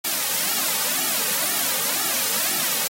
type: noise with flanger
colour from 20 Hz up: white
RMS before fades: -23 dBFS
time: 0.04-2.88 s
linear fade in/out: 10 ms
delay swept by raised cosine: 1.9 to 3 ms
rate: 2 Hz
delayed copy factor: -0.9
effects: high-pass 200 Hz 12 dB/octave + AAC 48 kbps